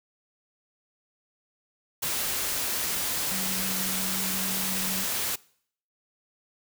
sine tone in noise, 189.3 Hz, F#3, 40 cents sharp, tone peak -35 dBFS, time 3.31-5.04 s, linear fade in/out 10 ms, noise white, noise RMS -29 dBFS, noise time 2.02-5.36 s, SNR -9 dB, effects noise-tail reverb RT60 0.6 s tail -23 dB re dry

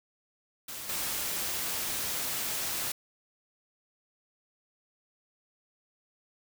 white noise with level steps, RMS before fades -40 / -33 dBFS, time 0.68-2.92 s, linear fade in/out 5 ms, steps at 0.89 s, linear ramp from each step 2 ms, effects none

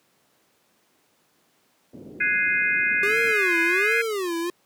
pink low-pass noise, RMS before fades -37 dBFS, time 1.93-3.33 s, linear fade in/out 5 ms, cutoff 440 Hz, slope 24 dB/octave
sine chord, Ab dominant seventh, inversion third, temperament equal, 1480 / 1661.2 / 2093 / 2489 Hz, Gb6 / Ab6 / C7 / Eb7, 0 / 0 / 0 / 0 cents, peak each -28 / -24 / -24 / -25 dBFS, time 2.2-4.02 s, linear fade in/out 10 ms
square tone with vibrato, 392 Hz, G4, in tune, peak -25 dBFS, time 3.03-4.5 s, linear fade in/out 2 ms, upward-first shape sine, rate 1.3 Hz, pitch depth 280 cents each way
effects pink hiss -64 dBFS RMS until 4.65 s + high-pass 200 Hz 12 dB/octave

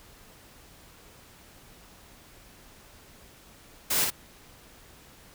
white noise with echo, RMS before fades -26 dBFS, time 3.9-4.05 s, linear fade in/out 10 ms, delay 55 ms, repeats 1, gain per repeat -3 dB, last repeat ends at 4.105 s, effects pink hiss -53 dBFS RMS until 5.34 s

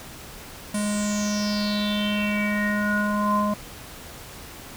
square tone with low-pass filter sweep, 207.7 Hz, G#3, in tune, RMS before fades -24 dBFS, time 0.74-3.54 s, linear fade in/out 5 ms, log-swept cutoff 9700 to 880 Hz, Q 7.4, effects pink hiss -41 dBFS RMS until 4.76 s

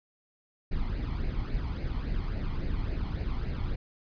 brown noise with flanger, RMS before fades -31 dBFS, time 0.71-3.76 s, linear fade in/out 10 ms, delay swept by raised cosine 0.43 to 0.96 ms, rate 3.6 Hz, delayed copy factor +0.6, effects resampled to 11025 Hz

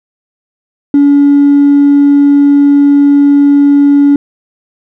sine tone with hard clipping, 284.6 Hz, C#4, 46 cents sharp, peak -3 dBFS, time 0.94-4.16 s, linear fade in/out 2 ms, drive 1 dB, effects none

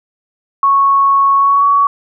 sine tone with pitch glide, 1105 to 1125 Hz, C#6 to C#6, -6 to +25 cents, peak -7 dBFS, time 0.63-1.87 s, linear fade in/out 2 ms, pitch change +31 cents, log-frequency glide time 1.36-1.64 s, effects none

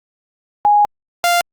sine / sawtooth tone pair in turn, 828 / 696.3 Hz, G#5 / F5, -5 / -5 cents, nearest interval minor third, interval 300 cents, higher first, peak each -8 dBFS, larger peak neither, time 0.65-0.85 / 1.24-1.41 s, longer first, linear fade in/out 0 ms, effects Opus 48 kbps

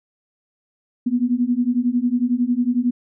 sine beating tone pair, 238.4 / 249.4 Hz, A#3 / B3, +39 / +17 cents, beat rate 11 Hz, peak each -20 / -19 dBFS, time 1.06-2.91 s, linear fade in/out 10 ms, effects none

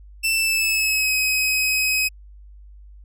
sawtooth tone with pitch glide, 2666 to 2534 Hz, E7 to D#7, +19 to +31 cents, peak -15 dBFS, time 0.23-2.09 s, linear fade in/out 20 ms, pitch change -88 cents, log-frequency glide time 0.35-1.15 s, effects added 50 Hz sine -41 dBFS peak until 3.04 s

